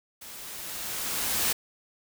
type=noise with level ramp; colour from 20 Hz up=white; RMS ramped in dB=-44 to -25 dBFS; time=0.21-1.53 s; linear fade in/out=10 ms; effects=none